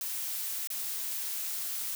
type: noise with dropouts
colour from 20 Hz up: blue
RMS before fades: -35 dBFS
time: 0.01-1.95 s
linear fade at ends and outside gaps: 1 ms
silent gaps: 0.673-0.702 s
effects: none